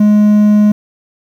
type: tone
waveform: triangle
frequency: 209.4 Hz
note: G#3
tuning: 15 cents sharp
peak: -3 dBFS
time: 0-0.72 s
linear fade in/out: 5 ms
effects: 7-bit